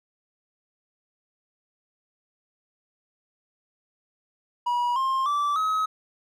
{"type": "tone with pitch steps", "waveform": "triangle", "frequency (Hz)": [967, 1060.6, 1163.3, 1276], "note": ["B5", "C6", "D6", "D#6"], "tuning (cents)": [-37, 23, -17, 43], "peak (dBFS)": -20, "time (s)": [4.66, 5.86], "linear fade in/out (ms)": 10, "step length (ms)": 300, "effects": []}